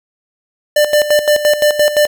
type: tone with tremolo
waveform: square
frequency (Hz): 595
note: D5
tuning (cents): +22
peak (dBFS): -8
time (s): 0.76-2.07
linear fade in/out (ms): 5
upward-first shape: square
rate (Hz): 5.8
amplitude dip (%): 70
effects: none